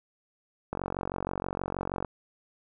click train, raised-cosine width 1 ms, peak -17 dBFS, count 62, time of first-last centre 0.73-2.047 s, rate 46.3 Hz, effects none

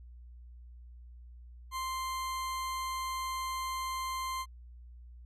40% pulse tone, 1046.5 Hz, C6, in tune, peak -33 dBFS, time 1.71-4.46 s, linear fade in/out 50 ms, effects added 60 Hz sine -48 dBFS peak until 5.25 s + resampled to 32000 Hz

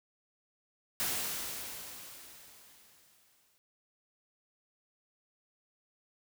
white noise with exponential decay, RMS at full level -32 dBFS, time 1-3.58 s, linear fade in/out 0 ms, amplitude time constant 560 ms, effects none

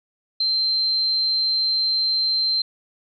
sine tone, 4127 Hz, C8, 25 cents flat, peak -18 dBFS, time 0.4-2.62 s, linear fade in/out 5 ms, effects none

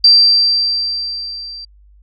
sine tone with level ramp, 4699 Hz, D8, in tune, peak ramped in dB -3 to -28 dBFS, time 0.04-1.65 s, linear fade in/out 5 ms, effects added 50 Hz sine -43 dBFS peak until 2.02 s

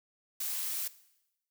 blue noise, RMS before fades -35 dBFS, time 0.4-0.88 s, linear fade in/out 5 ms, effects noise-tail reverb RT60 0.9 s tail -18 dB re dry

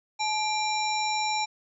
harmonic tone with a mistuned harmonic, 790 Hz, G5, 13 cents sharp, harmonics 1 / 3 / 5 / 7 / 9, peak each -27 / -32 / -34 / -35 / -37 dBFS, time 0.19-1.46 s, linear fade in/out 20 ms, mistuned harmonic 1, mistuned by +140 cents, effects none

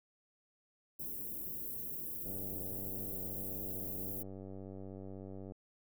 white band-stop noise, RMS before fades -42 dBFS, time 0.99-4.23 s, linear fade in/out 10 ms, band 430 to 13000 Hz, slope 24 dB/octave
click train, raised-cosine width 2 ms, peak -35 dBFS, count 315, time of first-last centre 2.26-5.521 s, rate 96.3 Hz
effects none

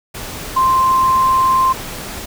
sine tone in noise, 1046.5 Hz, C6, in tune, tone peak -10 dBFS, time 0.56-1.73 s, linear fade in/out 10 ms, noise pink, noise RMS -28 dBFS, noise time 0.14-2.26 s, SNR +15 dB, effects none

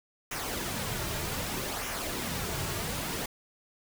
pink noise with flanger, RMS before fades -34 dBFS, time 0.31-3.26 s, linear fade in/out 5 ms, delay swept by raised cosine 0.23 to 4.03 ms, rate 0.64 Hz, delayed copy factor -0.5, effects none

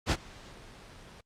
pink noise with ADSR envelope, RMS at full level -25 dBFS, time 0.06-1.21 s, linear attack 54 ms, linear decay 47 ms, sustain -24 dB, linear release 7 ms, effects low-pass 6000 Hz 12 dB/octave + Opus 48 kbps

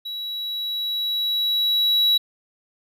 triangle tone with level ramp, 3900 Hz, B7, 23 cents flat, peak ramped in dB -27 to -13 dBFS, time 0.05-2.18 s, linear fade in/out 10 ms, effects none

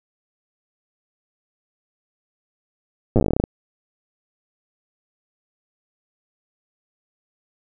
slowing click train, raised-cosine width 2 ms, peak -4 dBFS, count 15, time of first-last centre 3.16-3.439 s, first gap 8 ms, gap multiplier 1.13, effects none

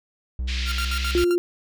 triangle tone with pitch glide, 62.9 to 64.67 Hz, B1 to C2, +32 to -20 cents, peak -22 dBFS, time 0.39-1.24 s, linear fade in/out 0 ms, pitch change +48 cents, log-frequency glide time 0.72-1 s
pink band-pass noise, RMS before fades -32 dBFS, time 0.47-1.25 s, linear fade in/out 20 ms, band 2200 to 4700 Hz, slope 24 dB/octave
sawtooth tone with tremolo, 1387 Hz, F6, 12 cents flat, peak -23 dBFS, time 0.65-1.36 s, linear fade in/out 50 ms, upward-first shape square, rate 7.6 Hz, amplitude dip 80%
sine tone, 351.1 Hz, F4, 9 cents sharp, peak -17 dBFS, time 1.15-1.38 s, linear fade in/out 0 ms
effects none

